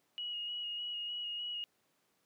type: tone with vibrato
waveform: sine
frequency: 2892 Hz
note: F#7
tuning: 40 cents flat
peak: -37 dBFS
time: 0.18-1.64 s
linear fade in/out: 0 ms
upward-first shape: square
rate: 3.3 Hz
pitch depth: 14 cents each way
effects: pink hiss -75 dBFS RMS until 2.25 s + high-pass 200 Hz 12 dB/octave